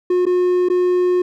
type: tone with dropouts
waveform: triangle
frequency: 360 Hz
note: F#4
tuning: 47 cents flat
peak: -11 dBFS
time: 0.1-1.22 s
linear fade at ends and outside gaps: 5 ms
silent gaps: 0.255-0.265 / 0.687-0.699 s
effects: none